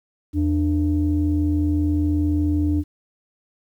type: tone pair together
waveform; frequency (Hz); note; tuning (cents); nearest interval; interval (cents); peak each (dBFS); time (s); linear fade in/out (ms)
sine; 82.9 / 296.8; E2 / D4; +10 / +18; octave + minor seventh; 2208; -19; 0.33-2.84; 50
effects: tanh soft clip ceiling -11 dBFS + 9-bit